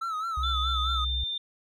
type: tone with vibrato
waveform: triangle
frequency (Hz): 1304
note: E6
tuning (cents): -19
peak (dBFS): -27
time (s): 0.01-1.05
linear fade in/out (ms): 10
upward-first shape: sine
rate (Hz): 4.7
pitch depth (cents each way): 78
type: tone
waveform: sine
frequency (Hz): 65.8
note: C2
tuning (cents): +10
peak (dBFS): -28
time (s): 0.37-1.24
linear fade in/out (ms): 5
type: tone with pitch glide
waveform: sine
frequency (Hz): 3520 to 3592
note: A7 to A7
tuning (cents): 0 to +35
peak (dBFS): -29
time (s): 0.43-1.38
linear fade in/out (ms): 5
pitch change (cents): +35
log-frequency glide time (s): 0.58-1.14
effects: none